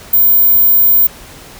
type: tone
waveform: sine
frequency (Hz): 15180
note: A#9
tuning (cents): +30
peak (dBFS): -5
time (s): 0.13-1.07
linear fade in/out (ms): 5
effects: pink hiss -35 dBFS RMS until 1.59 s